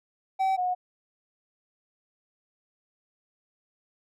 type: tone pair in turn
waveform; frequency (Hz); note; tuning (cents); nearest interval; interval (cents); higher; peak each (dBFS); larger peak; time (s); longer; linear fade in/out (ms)
triangle / sine; 766 / 727.4; G5 / F#5; -40 / -30; minor second; 90; first; -20 / -24; first; 0.39-0.57 / 0.57-0.75; neither; 20
effects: none